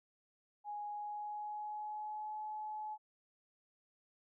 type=tone with pitch glide; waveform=sine; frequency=830.6 to 854.4 Hz; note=G#5 to G#5; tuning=0 to +49 cents; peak=-40 dBFS; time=0.64-2.98 s; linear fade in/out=50 ms; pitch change=+49 cents; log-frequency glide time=0.89-2.38 s; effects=none